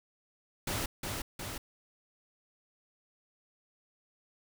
pink noise with echo, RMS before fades -34 dBFS, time 0.67-0.86 s, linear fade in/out 5 ms, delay 360 ms, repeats 2, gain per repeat -3 dB, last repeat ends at 1.58 s, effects none

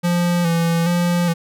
square tone with vibrato, 171 Hz, F3, 36 cents flat, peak -16 dBFS, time 0.03-1.34 s, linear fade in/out 20 ms, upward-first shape square, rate 1.2 Hz, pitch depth 35 cents each way, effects none

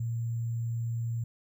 sine tone with sample-and-hold, 116.2 Hz, A#2, 5 cents flat, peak -29 dBFS, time 0-1.24 s, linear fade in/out 5 ms, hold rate 7350 Hz, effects none

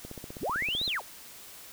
click train, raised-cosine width 2 ms, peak -27 dBFS, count 14, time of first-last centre 0.05-0.878 s, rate 15.7 Hz
sine linear two-way sweep, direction up then down, 53.2 to 4205 to 271.1 Hz, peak -28 dBFS, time 0.4-1.02 s, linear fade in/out 50 ms, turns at 0.86 s
effects white hiss -48 dBFS RMS until 1.72 s

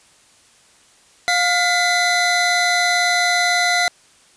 25% pulse tone pair together, 709 / 2009 Hz, F5 / B6, +26 / +29 cents, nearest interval octave + tritone, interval 1803 cents, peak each -14 dBFS, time 1.28-3.88 s, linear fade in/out 0 ms, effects white hiss -52 dBFS RMS until 4.36 s + resampled to 22050 Hz

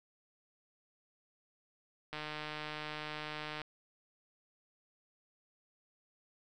click train, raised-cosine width 0.3 ms, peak -25 dBFS, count 227, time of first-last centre 2.13-3.617 s, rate 152 Hz, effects none

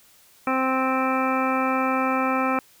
harmonic tone, 261.6 Hz, C4, in tune, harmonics 1 / 2 / 3 / 4 / 5 / 6 / 7 / 9 / 10, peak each -25 / -28 / -28 / -29 / -26 / -39 / -36 / -31 / -40 dBFS, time 0.47-2.59 s, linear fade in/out 2 ms, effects white hiss -55 dBFS RMS until 2.8 s

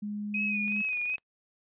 sine tone, 207.7 Hz, G#3, in tune, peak -32 dBFS, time 0.02-0.82 s, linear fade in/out 10 ms
sine tone with vibrato, 2505 Hz, D#7, 11 cents sharp, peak -28 dBFS, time 0.34-1.16 s, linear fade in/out 5 ms, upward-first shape sine, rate 2.6 Hz, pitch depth 47 cents each way
click train, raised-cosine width 0.2 ms, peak -32 dBFS, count 13, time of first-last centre 0.68-1.182 s, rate 23.9 Hz
effects noise-tail reverb RT60 0.1 s tail -25 dB re dry + resampled to 8000 Hz

